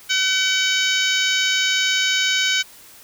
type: harmonic tone with a mistuned harmonic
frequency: 758 Hz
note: F#5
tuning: 42 cents sharp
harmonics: 2 / 3 / 4 / 5 / 6 / 7 / 8 / 9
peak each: -23 / -23 / -22 / -25 / -30 / -29 / -30 / -29 dBFS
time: 0.09-2.63 s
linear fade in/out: 20 ms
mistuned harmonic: 8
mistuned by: +21 cents
effects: white hiss -45 dBFS RMS until 3.03 s